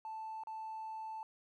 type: tone with dropouts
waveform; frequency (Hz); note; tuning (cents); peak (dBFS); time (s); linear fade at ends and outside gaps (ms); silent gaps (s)
triangle; 880; A5; 0; -38; 0.05-1.23; 1; 0.436-0.471
effects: tanh soft clip ceiling -38 dBFS